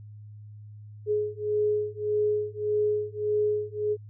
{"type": "beating tone pair", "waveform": "sine", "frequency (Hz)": [420, 421.7], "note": ["G#4", "G#4"], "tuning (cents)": [19, 26], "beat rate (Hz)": 1.7, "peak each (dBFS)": -27, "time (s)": [1.06, 3.97], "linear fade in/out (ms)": 50, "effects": ["added 105 Hz sine -42 dBFS peak until 4.09 s"]}